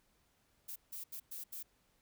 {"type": "noise bursts at uneven times", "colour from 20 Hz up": "violet", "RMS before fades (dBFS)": -45, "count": 5, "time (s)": [[0.68, 0.76], [0.92, 1.04], [1.12, 1.2], [1.31, 1.44], [1.52, 1.63]], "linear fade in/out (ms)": 10, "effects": ["pink hiss -74 dBFS RMS until 2.01 s"]}